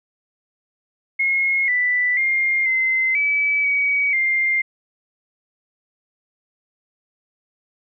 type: tone with pitch steps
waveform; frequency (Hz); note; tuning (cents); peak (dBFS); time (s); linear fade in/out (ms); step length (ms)
sine; 2160 / 1981 / 2118 / 2066 / 2295 / 2264 / 2105; C#7 / B6 / C7 / C7 / D7 / C#7 / C7; -45 / +5 / +21 / -22 / -40 / +36 / +10; -16; 1.19-4.62; 10; 490
effects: none